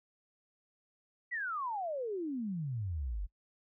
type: exponential sweep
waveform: sine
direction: down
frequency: 2006 to 43.65 Hz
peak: -34 dBFS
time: 1.31-3.27 s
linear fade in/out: 20 ms
effects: noise-tail reverb RT60 0.1 s tail -24 dB re dry